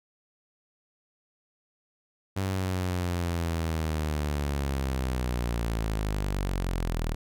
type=linear sweep; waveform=sawtooth; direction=down; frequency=97.1 to 38.89 Hz; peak=-23 dBFS; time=2.36-7.15 s; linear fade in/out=10 ms; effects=none